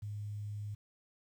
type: tone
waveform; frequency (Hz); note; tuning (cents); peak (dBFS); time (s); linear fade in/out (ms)
sine; 103.9; G#2; +1; -38; 0.02-0.75; 10
effects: 11-bit